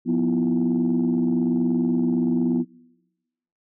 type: tone cluster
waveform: sine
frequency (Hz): 177.3 / 246.2 / 322.3 / 343.4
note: F3 / B3 / E4 / F4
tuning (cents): +26 / -5 / -39 / -29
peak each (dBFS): -25 / -19 / -28 / -27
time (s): 0.05-2.65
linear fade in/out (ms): 50
effects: noise-tail reverb RT60 1.0 s tail -23 dB re dry + tanh soft clip ceiling -13 dBFS